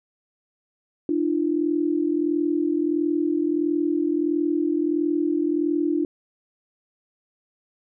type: tone pair together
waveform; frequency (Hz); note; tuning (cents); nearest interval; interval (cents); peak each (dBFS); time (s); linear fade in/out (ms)
sine; 299.9 / 341.4; D4 / F4; +36 / -39; major second; 225; -22 / -23; 1.09-6.05; 2
effects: none